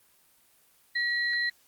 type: tone pair together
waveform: sine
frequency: 1919 / 4083 Hz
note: A#6 / C8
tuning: +50 / -43 cents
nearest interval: octave + minor second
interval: 1307 cents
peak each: -26 / -33 dBFS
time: 0.95-1.5 s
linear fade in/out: 10 ms
effects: white hiss -63 dBFS RMS until 1.67 s + Opus 24 kbps